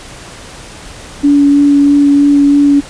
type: tone with vibrato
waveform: sine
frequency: 285.2 Hz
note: C#4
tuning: 49 cents sharp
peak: -4 dBFS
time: 1.23-2.81 s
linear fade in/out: 20 ms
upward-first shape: sine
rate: 3.1 Hz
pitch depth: 10 cents each way
effects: pink hiss -31 dBFS RMS until 2.89 s + resampled to 22050 Hz